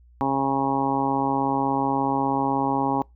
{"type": "harmonic tone", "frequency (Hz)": 136.5, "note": "C#3", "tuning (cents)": -26, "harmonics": [1, 2, 3, 4, 5, 6, 7, 8], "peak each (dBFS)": [-33, -25, -32, -33, -35, -25, -27, -33], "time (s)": [0.21, 3.02], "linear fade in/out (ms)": 0, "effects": ["noise-tail reverb RT60 0.2 s tail -25 dB re dry", "added 60 Hz sine -50 dBFS peak until 3.15 s"]}